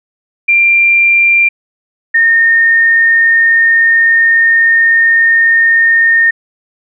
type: tone pair in turn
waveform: sine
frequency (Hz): 2377 / 1831.8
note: D7 / A#6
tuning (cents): +20 / -31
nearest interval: perfect fourth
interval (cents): 451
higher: first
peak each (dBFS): -5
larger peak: neither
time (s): 0.48-1.49 / 2.14-6.31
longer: second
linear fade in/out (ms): 10
effects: none